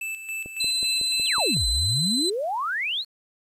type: tone with tremolo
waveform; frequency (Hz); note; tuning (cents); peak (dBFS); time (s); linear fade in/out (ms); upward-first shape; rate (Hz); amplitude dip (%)
square; 2637; E7; 0; -29; 0.01-1.55; 5; square; 3.6; 60
type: click train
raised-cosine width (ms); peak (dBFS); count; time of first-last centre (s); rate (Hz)
2; -26; 7; 0.46-1.567; 5.42
type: tone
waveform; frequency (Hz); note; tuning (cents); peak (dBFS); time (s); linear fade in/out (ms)
35% pulse; 4043; B7; +40; -21; 0.6-2.3; 5
type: exponential two-way sweep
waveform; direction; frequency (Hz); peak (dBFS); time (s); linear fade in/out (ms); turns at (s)
sine; down then up; 4435 to 51.91 to 4435; -24; 1.24-3.05; 50; 1.67
effects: resampled to 32000 Hz + 9-bit